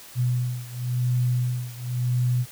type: beating tone pair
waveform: sine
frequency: 123.47 / 124.41 Hz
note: B2 / B2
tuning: 0 / +13 cents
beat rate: 0.94 Hz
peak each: -24 / -26 dBFS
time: 0.15-2.46 s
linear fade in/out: 50 ms
effects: white hiss -45 dBFS RMS until 2.51 s